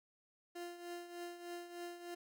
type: tone with tremolo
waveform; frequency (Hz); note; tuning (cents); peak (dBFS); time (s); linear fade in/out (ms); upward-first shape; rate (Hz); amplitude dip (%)
30% pulse; 348.3; F4; -5; -40; 0.55-2.15; 10; triangle; 3.3; 70
effects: none